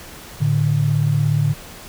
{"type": "tone pair together", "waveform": "sine", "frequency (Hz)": [110.5, 147.5], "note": ["A2", "D3"], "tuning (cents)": [8, 8], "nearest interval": "perfect fourth", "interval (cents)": 500, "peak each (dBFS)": [-19, -16], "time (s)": [0.4, 1.54], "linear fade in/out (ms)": 20, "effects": ["pink hiss -38 dBFS RMS until 1.88 s"]}